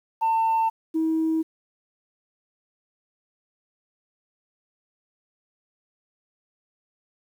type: tone pair in turn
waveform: sine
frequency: 898 / 320.6 Hz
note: A5 / E4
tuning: +35 / -48 cents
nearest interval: octave + tritone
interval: 1783 cents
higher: first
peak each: -17 / -19 dBFS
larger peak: first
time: 0.21-0.7 / 0.94-1.43 s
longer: neither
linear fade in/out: 20 ms
effects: tanh soft clip ceiling -17 dBFS + 9-bit